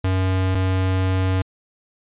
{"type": "tone pair in turn", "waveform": "square", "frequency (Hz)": [93.8, 93.8], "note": ["F#2", "F#2"], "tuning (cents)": [24, 24], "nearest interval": "unison", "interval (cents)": 0, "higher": "neither", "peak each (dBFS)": -18, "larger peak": "neither", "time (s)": [[0.04, 0.55], [0.55, 1.42]], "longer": "second", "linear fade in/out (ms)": 5, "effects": ["resampled to 8000 Hz"]}